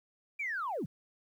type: linear sweep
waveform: sine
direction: down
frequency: 2400 to 107.3 Hz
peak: -32 dBFS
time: 0.39-0.86 s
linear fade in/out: 10 ms
effects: tanh soft clip ceiling -28 dBFS + 11-bit